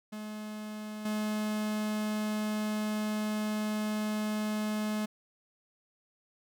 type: tone with level steps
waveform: 45% pulse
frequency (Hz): 213.1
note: G#3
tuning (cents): +45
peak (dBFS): -38 / -30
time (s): 0.12-5.06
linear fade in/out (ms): 10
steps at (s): 1.05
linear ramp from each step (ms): 5
effects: none

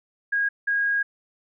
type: tone pair in turn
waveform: sine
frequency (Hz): 1637 / 1637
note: G#6 / G#6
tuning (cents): -25 / -25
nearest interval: unison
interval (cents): 0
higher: neither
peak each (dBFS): -20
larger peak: neither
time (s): 0.32-0.49 / 0.67-1.03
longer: second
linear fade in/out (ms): 10
effects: none

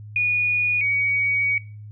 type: tone pair in turn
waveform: sine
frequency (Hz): 2455 / 2253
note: D#7 / C#7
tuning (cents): -24 / +28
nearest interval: minor second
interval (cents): 148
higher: first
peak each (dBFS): -17 / -19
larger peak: first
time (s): 0.16-0.81 / 0.81-1.58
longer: second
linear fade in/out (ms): 2
effects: noise-tail reverb RT60 0.4 s tail -20 dB re dry + added 105 Hz sine -36 dBFS peak until 1.91 s

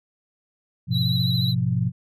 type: chord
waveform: sine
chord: F diminished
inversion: first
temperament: just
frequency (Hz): 104.77 / 125.72 / 174.61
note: Ab2 / Cb3 / F3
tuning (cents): +16 / +31 / 0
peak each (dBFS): -26 / -22 / -25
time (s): 0.87-1.92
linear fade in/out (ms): 50
type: tone with vibrato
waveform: triangle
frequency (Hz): 3951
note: B7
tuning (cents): 0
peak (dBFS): -24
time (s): 0.91-1.55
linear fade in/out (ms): 50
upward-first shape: sine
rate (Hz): 14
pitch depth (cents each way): 45
effects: none

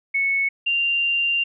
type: tone pair in turn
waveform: sine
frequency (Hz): 2207 / 2781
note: C#7 / F7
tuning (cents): -8 / -8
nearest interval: major third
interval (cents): 400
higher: second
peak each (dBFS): -18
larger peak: neither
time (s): 0.14-0.49 / 0.66-1.44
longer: second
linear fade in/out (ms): 10
effects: none

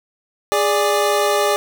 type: tone pair together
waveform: 25% pulse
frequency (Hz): 412.2 / 587.3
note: G#4 / D5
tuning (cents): -13 / 0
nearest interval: tritone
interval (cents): 613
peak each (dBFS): -14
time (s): 0.52-1.56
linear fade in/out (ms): 0
effects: none

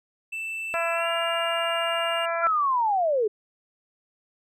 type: tone with pitch glide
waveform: triangle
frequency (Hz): 2655 to 2808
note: E7 to F7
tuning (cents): +12 to +9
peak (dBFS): -28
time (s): 0.32-2.26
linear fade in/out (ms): 10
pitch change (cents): +97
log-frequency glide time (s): 0.93-1.08
type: harmonic tone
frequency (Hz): 335.4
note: E4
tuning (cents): +30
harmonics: 2 / 3 / 4 / 5 / 6 / 7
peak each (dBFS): -27 / -33 / -30 / -34 / -40 / -36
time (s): 0.74-2.47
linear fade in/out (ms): 0
type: linear sweep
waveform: sine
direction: down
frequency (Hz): 1386 to 401.9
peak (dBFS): -20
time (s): 2.42-3.28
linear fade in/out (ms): 10
effects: none

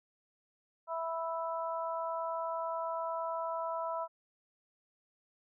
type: harmonic tone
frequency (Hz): 329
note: E4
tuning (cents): -3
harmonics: 2 / 3 / 4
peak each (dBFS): -37 / -37 / -41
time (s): 0.87-4.08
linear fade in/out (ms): 50
effects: none

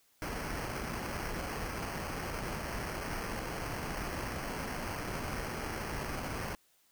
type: noise with sample-and-hold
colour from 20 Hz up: pink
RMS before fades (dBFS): -38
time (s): 0.22-6.55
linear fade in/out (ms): 0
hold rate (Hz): 3675
effects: white hiss -69 dBFS RMS until 6.91 s

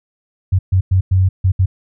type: tone bursts at uneven times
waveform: sine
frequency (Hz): 93.7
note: F#2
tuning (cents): +22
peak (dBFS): -9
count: 6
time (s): 0.52-0.59 / 0.72-0.81 / 0.91-1.01 / 1.11-1.29 / 1.44-1.52 / 1.59-1.66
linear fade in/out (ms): 10
effects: none

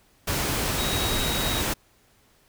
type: tone in noise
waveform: sine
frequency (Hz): 3802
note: A#7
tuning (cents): +33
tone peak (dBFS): -30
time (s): 0.78-1.62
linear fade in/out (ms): 10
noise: pink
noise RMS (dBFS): -26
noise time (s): 0.27-1.74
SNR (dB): -7
effects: pink hiss -61 dBFS RMS until 2.48 s

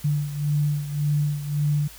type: beating tone pair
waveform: sine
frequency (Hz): 146.83 / 148.63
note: D3 / D3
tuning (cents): 0 / +21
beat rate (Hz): 1.8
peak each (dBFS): -22 / -27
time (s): 0.04-1.88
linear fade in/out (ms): 10
effects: added 52 Hz sine -48 dBFS peak until 1.98 s + white hiss -45 dBFS RMS until 1.98 s

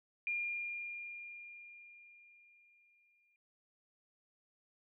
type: tone with exponential decay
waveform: sine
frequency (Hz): 2408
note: D7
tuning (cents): +43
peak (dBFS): -33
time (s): 0.27-3.36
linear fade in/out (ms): 1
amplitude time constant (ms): 670
effects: none

